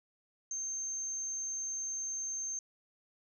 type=tone; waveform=sine; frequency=6330 Hz; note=G8; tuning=16 cents sharp; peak=-35 dBFS; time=0.51-2.59 s; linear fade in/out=2 ms; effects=none